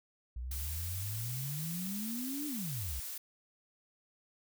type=exponential two-way sweep; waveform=sine; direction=up then down; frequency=58.27 to 303.9 to 58.27 Hz; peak=-37 dBFS; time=0.36-3 s; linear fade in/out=5 ms; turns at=2.47 s
type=noise; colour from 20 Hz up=blue; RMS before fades=-42 dBFS; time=0.51-3.18 s; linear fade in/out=5 ms
effects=none